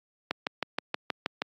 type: click train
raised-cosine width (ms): 0.3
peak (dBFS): -11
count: 8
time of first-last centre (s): 0.31-1.419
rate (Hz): 6.31
effects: high-pass 200 Hz 12 dB/octave + AAC 64 kbps